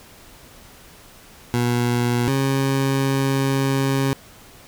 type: tone pair in turn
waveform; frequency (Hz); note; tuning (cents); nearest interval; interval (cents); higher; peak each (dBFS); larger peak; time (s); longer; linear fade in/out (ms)
20% pulse; 120.8 / 135.83; B2 / C#3; -38 / -35; major second; 203; second; -13; neither; 1.54-2.28 / 2.28-4.13; second; 0
effects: pink hiss -46 dBFS RMS until 4.67 s